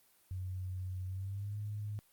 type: tone with pitch glide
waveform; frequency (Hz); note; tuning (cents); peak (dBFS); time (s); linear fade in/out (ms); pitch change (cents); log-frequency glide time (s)
sine; 92.5 to 104.43; F#2 to G#2; 0 to +10; -37; 0.31-1.99; 0; +210; 1.06-1.58
effects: white hiss -68 dBFS RMS until 2.12 s + Opus 32 kbps